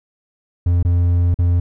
triangle tone with dropouts, 87.31 Hz, F2, in tune, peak -10 dBFS, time 0.66-1.6 s, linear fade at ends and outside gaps 5 ms, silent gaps 0.828-0.849 / 1.344-1.388 s, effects none

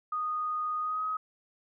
sine tone with pitch glide, 1237 to 1265.2 Hz, D#6 to D#6, -10 to +29 cents, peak -29 dBFS, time 0.12-1.17 s, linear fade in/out 5 ms, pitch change +39 cents, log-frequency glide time 0.8-1.04 s, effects none

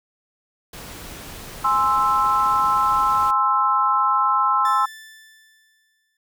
pink noise, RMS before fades -37 dBFS, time 0.73-3.31 s, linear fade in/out 5 ms
sine chord, Ab augmented, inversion none, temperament equal, 830.6 / 1046.5 / 1318.5 Hz, Ab5 / C6 / E6, 0 / 0 / 0 cents, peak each -24 / -19 / -19 dBFS, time 1.64-4.86 s, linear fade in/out 10 ms
sawtooth tone with exponential decay, 1760 Hz, A6, in tune, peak -27 dBFS, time 4.65-6.17 s, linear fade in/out 2 ms, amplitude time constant 330 ms
effects none

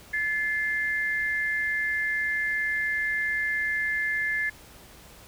sine tone pair together, 1729.8 / 2093 Hz, A6 / C7, -30 / 0 cents, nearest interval minor third, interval 330 cents, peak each -26 / -29 dBFS, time 0.13-4.5 s, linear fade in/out 10 ms, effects added 60 Hz sine -56 dBFS peak until 5.27 s + pink hiss -50 dBFS RMS until 5.27 s

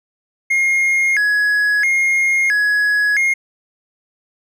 triangle tone with vibrato, 1894 Hz, A#6, 27 cents sharp, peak -11 dBFS, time 0.5-3.34 s, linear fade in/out 10 ms, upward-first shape square, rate 0.75 Hz, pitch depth 210 cents each way, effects none

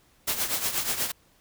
white noise with tremolo, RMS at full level -25 dBFS, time 0.27-1.12 s, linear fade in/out 10 ms, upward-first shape triangle, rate 8.3 Hz, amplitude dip 75%, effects pink hiss -62 dBFS RMS until 1.4 s

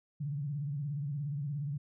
sine tone with vibrato, 143.8 Hz, D3, 36 cents flat, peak -33 dBFS, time 0.2-1.78 s, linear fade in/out 10 ms, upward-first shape sine, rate 17 Hz, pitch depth 120 cents each way, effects none

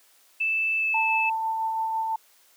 sine tone with pitch glide, 2637 to 2619 Hz, E7 to E7, 0 to -12 cents, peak -22 dBFS, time 0.4-1.3 s, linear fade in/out 10 ms, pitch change -12 cents, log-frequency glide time 0.78-0.85 s
sine tone with tremolo, 891 Hz, A5, 22 cents sharp, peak -23 dBFS, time 0.94-2.16 s, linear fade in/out 5 ms, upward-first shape sine, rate 6 Hz, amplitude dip 25%
effects white hiss -59 dBFS RMS until 2.56 s + high-pass 400 Hz 12 dB/octave

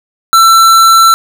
square tone, 1340 Hz, E6, 28 cents sharp, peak -3 dBFS, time 0.33-1.14 s, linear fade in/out 0 ms, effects none

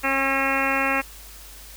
harmonic tone with a mistuned harmonic, 271.1 Hz, C#4, 38 cents flat, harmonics 1 / 2 / 3 / 4 / 5 / 6 / 7 / 8 / 9 / 10, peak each -29 / -29 / -29 / -29 / -29 / -29 / -29 / -29 / -29 / -29 dBFS, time 0.03-1.02 s, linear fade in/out 20 ms, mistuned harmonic 5, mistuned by -17 cents, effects added 50 Hz sine -44 dBFS peak until 1.76 s + white hiss -44 dBFS RMS until 1.76 s

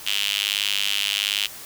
sawtooth tone with high-pass filter, 101.3 Hz, G#2, 43 cents flat, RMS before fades -24 dBFS, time 0.06-1.47 s, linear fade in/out 10 ms, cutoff 3000 Hz, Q 4.6, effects white hiss -39 dBFS RMS until 1.65 s

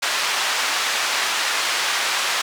pink band-pass noise, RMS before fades -22 dBFS, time 0.02-2.42 s, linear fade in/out 10 ms, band 1100 to 6200 Hz, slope 12 dB/octave, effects none

